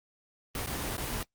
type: noise with dropouts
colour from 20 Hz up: pink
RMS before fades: -34 dBFS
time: 0.55-1.23 s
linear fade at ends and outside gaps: 2 ms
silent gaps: 0.662-0.671 / 0.968-0.979 s
effects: noise-tail reverb RT60 0.1 s tail -23 dB re dry + Opus 24 kbps